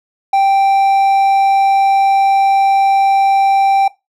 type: tone with hard clipping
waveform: triangle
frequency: 784 Hz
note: G5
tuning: in tune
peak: -9 dBFS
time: 0.33-3.88 s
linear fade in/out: 5 ms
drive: 6 dB
effects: noise-tail reverb RT60 0.2 s tail -18 dB re dry